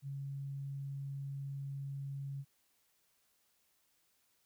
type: tone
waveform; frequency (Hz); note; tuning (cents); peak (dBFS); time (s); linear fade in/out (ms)
sine; 138.59; C#3; 0; -39; 0.02-2.45; 50
effects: white hiss -75 dBFS RMS until 4.45 s